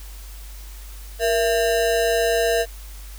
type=ring-modulated tone; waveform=square; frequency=568 Hz; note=C#5; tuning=42 cents sharp; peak=-15 dBFS; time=1.19-2.66 s; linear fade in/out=50 ms; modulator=99.9 Hz; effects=added 49 Hz sine -35 dBFS peak until 3.18 s + white hiss -45 dBFS RMS until 3.18 s